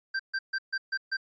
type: tone bursts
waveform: square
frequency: 1568 Hz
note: G6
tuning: in tune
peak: -28 dBFS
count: 6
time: 0.14-1.17 s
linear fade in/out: 10 ms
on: 55 ms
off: 140 ms
effects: resampled to 16000 Hz